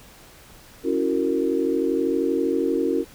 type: chord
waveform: sine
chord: F# dominant seventh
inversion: second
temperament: equal with one note detuned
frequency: 277.2 / 329.6 / 370 / 460 Hz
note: C#4 / E4 / F#4 / A#4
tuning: 0 / 0 / 0 / -23 cents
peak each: -25 dBFS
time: 0.83-3.05 s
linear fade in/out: 50 ms
effects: pink hiss -48 dBFS RMS until 3.14 s